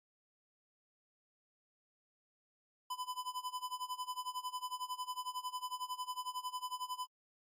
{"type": "tone with tremolo", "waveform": "square", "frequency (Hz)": 1004, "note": "B5", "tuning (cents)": 28, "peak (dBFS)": -37, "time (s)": [2.9, 7.06], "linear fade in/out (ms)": 5, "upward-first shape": "sine", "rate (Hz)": 11, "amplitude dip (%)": 90, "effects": ["AAC 48 kbps"]}